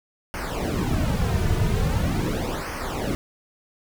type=noise with flanger; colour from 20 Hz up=brown; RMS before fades=-24 dBFS; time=0.34-3.15 s; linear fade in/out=0 ms; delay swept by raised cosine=0.26 to 3.76 ms; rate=0.42 Hz; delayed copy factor=-0.8; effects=none